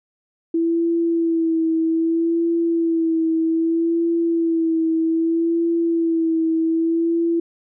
sine tone with vibrato, 330 Hz, E4, 2 cents sharp, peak -16 dBFS, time 0.54-7.4 s, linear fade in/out 5 ms, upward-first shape sine, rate 0.63 Hz, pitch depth 32 cents each way, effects none

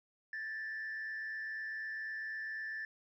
sine tone with frequency modulation, 1758 Hz, A6, 2 cents flat, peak -37 dBFS, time 0.33-2.85 s, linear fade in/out 2 ms, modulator 108 Hz, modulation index 0.53, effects tanh soft clip ceiling -36 dBFS + 13-bit

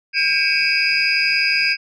sine tone cluster, 1601 / 2268 / 2476 / 2627 / 4922 Hz, G6 / C#7 / D#7 / E7 / D#8, +36 / +39 / -9 / -7 / -20 cents, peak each -22 / -20 / -22 / -21 / -20 dBFS, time 0.13-1.77 s, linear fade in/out 50 ms, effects tanh soft clip ceiling -6 dBFS

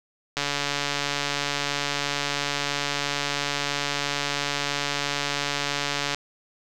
click train, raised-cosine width 0.2 ms, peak -8 dBFS, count 827, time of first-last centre 0.37-6.146 s, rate 143 Hz, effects none

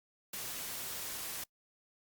white noise, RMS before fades -41 dBFS, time 0.33-1.44 s, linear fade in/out 5 ms, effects noise-tail reverb RT60 0.1 s tail -26 dB re dry + Opus 48 kbps

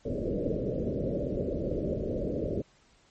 white low-pass noise, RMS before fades -31 dBFS, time 0.05-2.62 s, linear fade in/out 10 ms, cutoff 600 Hz, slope 96 dB/octave, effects pink hiss -63 dBFS RMS until 3.1 s + MP3 32 kbps

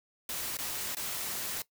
white noise with dropouts, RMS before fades -36 dBFS, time 0.29-1.62 s, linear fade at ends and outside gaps 2 ms, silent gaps 0.571-0.587 / 0.949-0.968 s, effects noise-tail reverb RT60 0.1 s tail -18 dB re dry

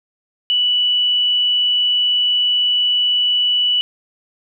sine tone, 2958 Hz, F#7, 1 cent flat, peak -13 dBFS, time 0.5-3.81 s, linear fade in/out 0 ms, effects none

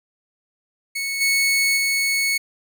sawtooth tone with level steps, 2207 Hz, C#7, 8 cents flat, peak -20 / -13 / -15 dBFS, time 0.95-2.38 s, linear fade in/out 10 ms, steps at 1.2 / 1.76 s, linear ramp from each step 20 ms, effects none

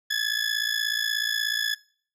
20% pulse ring-modulated tone, 1707 Hz, G#6, 47 cents sharp, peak -16 dBFS, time 0.1-1.75 s, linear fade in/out 10 ms, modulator 28.3 Hz, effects noise-tail reverb RT60 0.5 s tail -22 dB re dry + low-pass 11000 Hz 12 dB/octave

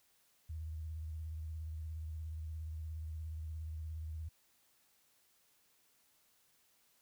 sine tone with vibrato, 79 Hz, D#2, 27 cents sharp, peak -40 dBFS, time 0.49-4.29 s, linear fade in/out 10 ms, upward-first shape triangle, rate 17 Hz, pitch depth 76 cents each way, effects white hiss -72 dBFS RMS until 7.01 s

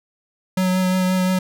square tone with vibrato, 185 Hz, F#3, in tune, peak -17 dBFS, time 0.57-1.39 s, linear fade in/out 5 ms, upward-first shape triangle, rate 5.7 Hz, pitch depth 17 cents each way, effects none

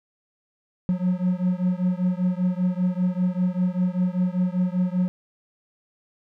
triangle beating tone pair, 179.4 / 184.5 Hz, F3 / F#3, +47 / -5 cents, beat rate 5.1 Hz, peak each -21 / -22 dBFS, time 0.89-5.08 s, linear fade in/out 0 ms, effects none

